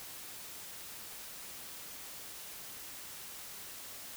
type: silence
effects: white hiss -47 dBFS RMS until 4.16 s